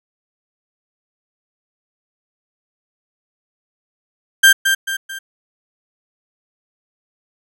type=tone with echo; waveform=35% pulse; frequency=1582 Hz; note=G6; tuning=15 cents sharp; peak=-4 dBFS; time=4.43-4.53 s; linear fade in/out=10 ms; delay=220 ms; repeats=3; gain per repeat=-7 dB; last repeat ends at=5.19 s; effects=none